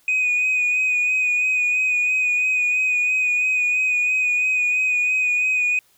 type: tone with vibrato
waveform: sine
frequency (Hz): 2489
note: D#7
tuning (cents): 0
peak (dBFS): -15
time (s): 0.08-5.79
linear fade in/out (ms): 2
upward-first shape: sine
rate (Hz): 3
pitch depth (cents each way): 26
effects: tanh soft clip ceiling -15 dBFS + white hiss -59 dBFS RMS until 5.97 s